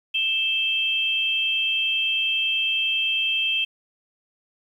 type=tone pair together; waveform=sine; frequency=2637 / 3165 Hz; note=E7 / G7; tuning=0 / +16 cents; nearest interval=minor third; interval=316 cents; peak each=-23 dBFS; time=0.14-3.65 s; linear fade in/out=10 ms; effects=9-bit